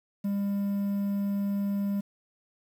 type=tone with quantisation; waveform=triangle; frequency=200.5 Hz; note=G3; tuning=39 cents sharp; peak=-24 dBFS; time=0.24-2.01 s; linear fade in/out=10 ms; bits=9; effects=none